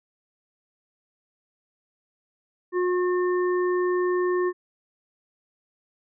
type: harmonic tone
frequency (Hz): 360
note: F#4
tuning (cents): -47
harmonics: 1 / 3 / 5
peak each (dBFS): -21 / -31 / -35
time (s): 2.72-4.53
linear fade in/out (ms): 50
effects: none